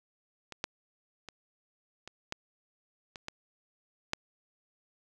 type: clicks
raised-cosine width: 0.2 ms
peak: -25 / -14 / -26 / -26 / -17 / -25 / -20 / -12 dBFS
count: 8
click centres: 0.523 / 0.641 / 1.287 / 2.076 / 2.324 / 3.158 / 3.284 / 4.134 s
effects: none